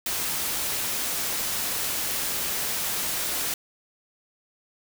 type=noise; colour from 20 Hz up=white; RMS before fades=-28 dBFS; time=0.06-3.54 s; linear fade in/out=2 ms; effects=none